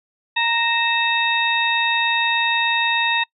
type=harmonic tone with a mistuned harmonic; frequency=930 Hz; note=A#5; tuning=4 cents flat; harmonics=1 / 2 / 3 / 4; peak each=-22 / -22 / -22 / -22 dBFS; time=0.36-3.24 s; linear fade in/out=10 ms; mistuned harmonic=3; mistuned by=-100 cents; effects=noise-tail reverb RT60 0.1 s tail -25 dB re dry